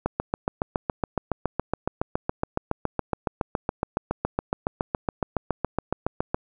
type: click train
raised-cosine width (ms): 1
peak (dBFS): -9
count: 46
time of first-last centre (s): 0.06-6.345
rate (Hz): 7.16
effects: none